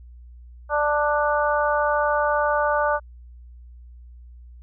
harmonic tone, 295.3 Hz, D4, 10 cents sharp, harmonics 2 / 3 / 4 / 5, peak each -22 / -24 / -25 / -26 dBFS, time 0.69-3 s, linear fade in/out 50 ms, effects added 60 Hz sine -41 dBFS peak until 4.62 s

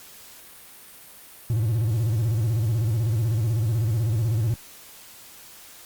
triangle tone with vibrato, 111.7 Hz, A2, 27 cents sharp, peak -18 dBFS, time 1.5-4.54 s, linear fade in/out 0 ms, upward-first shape square, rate 16 Hz, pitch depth 120 cents each way, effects white hiss -46 dBFS RMS until 5.85 s + Opus 48 kbps

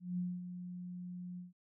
sine tone with ADSR envelope, 178.9 Hz, F3, 42 cents sharp, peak -33 dBFS, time 0-1.53 s, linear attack 180 ms, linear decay 230 ms, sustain -9 dB, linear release 150 ms, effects none

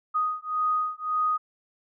sine beating tone pair, 1244.5 / 1246.3 Hz, D#6 / D#6, 0 / +2 cents, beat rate 1.8 Hz, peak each -27 dBFS, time 0.14-1.38 s, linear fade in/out 20 ms, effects none

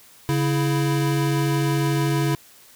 square tone pair together, 140.52 / 330 Hz, C#3 / E4, +24 / +2 cents, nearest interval octave + minor third, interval 1478 cents, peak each -21 / -25 dBFS, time 0.29-2.35 s, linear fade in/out 0 ms, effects white hiss -50 dBFS RMS until 2.75 s

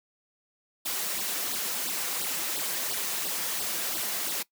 white noise with flanger, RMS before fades -31 dBFS, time 0.85-4.43 s, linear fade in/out 10 ms, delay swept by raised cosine 0.22 to 6.22 ms, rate 2.9 Hz, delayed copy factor +0.85, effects noise-tail reverb RT60 0.1 s tail -20 dB re dry + high-pass 200 Hz 12 dB/octave

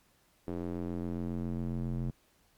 square tone with band-pass filter sweep, 43.65 Hz, F1, in tune, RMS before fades -35 dBFS, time 0.47-2.11 s, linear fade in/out 10 ms, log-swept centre 350 to 160 Hz, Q 1.5, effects pink hiss -68 dBFS RMS until 2.57 s + MP3 96 kbps

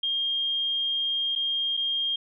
sine tone with dropouts, 3219 Hz, G7, 45 cents sharp, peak -24 dBFS, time 0.03-2.16 s, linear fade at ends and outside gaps 5 ms, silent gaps 1.353-1.359 / 1.769-1.773 s, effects none

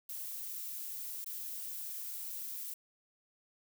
violet noise with dropouts, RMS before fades -42 dBFS, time 0.09-2.74 s, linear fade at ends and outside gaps 5 ms, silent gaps 1.245-1.261 s, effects none

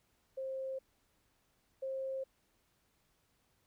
sine tone pair in turn, 530 / 532.1 Hz, C5 / C5, +22 / +29 cents, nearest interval unison, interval 7 cents, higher second, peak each -37 / -36 dBFS, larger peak second, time 0.37-0.79 / 1.82-2.24 s, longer neither, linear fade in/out 10 ms, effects pink hiss -75 dBFS RMS until 3.66 s

